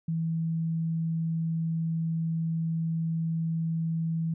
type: tone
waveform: sine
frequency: 163.4 Hz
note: E3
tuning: 15 cents flat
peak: -26 dBFS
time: 0.08-4.34 s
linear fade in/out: 5 ms
effects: none